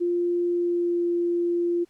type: tone with pitch glide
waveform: sine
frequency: 349.2 to 346 Hz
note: F4 to F4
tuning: 0 to -16 cents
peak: -21 dBFS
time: 0-1.85 s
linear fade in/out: 20 ms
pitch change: -16 cents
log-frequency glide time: 0.48-1.08 s
effects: pink hiss -65 dBFS RMS until 1.89 s + low-pass 11000 Hz 12 dB/octave